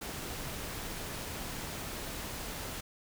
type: noise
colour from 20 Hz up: pink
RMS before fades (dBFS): -40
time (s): 0.01-2.81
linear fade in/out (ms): 10
effects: none